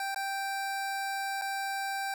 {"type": "tone with dropouts", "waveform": "25% pulse", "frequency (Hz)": 784, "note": "G5", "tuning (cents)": 0, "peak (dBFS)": -28, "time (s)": [0, 2.14], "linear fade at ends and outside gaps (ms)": 2, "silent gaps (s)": [[0.146, 0.16], [1.414, 1.419]], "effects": []}